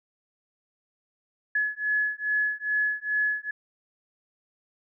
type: beating tone pair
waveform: sine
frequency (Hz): 1700 / 1702.4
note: G#6 / G#6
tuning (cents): +40 / +42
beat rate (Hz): 2.4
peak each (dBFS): -27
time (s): 1.55-3.51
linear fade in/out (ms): 5
effects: none